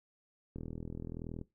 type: click train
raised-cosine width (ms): 3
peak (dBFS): -29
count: 36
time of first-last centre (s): 0.56-1.414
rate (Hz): 41
effects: noise-tail reverb RT60 0.2 s tail -18 dB re dry